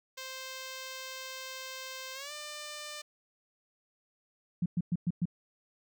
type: tone with pitch glide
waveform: 5% pulse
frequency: 523 to 597.3 Hz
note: C5 to D5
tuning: -1 to +29 cents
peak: -29 dBFS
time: 0.17-3.02 s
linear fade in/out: 10 ms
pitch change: +230 cents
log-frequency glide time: 2.14-2.32 s
type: tone bursts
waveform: sine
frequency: 174.61 Hz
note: F3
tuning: in tune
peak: -26 dBFS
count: 5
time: 4.62-5.255 s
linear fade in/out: 5 ms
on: 39 ms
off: 110 ms
effects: none